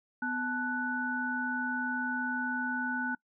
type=tone cluster; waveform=sine; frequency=250.9 / 874 / 1484 Hz; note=B3 / A5 / F#6; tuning=+28 / -12 / +5 cents; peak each=-35 / -38 / -32 dBFS; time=0.22-3.15 s; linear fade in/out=5 ms; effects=noise-tail reverb RT60 0.1 s tail -24 dB re dry